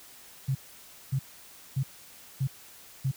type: tone bursts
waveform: sine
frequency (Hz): 133.8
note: C3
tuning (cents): +39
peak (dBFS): -24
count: 5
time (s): 0.48-3.115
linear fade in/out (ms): 10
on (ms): 71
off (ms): 570
effects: white hiss -51 dBFS RMS until 3.16 s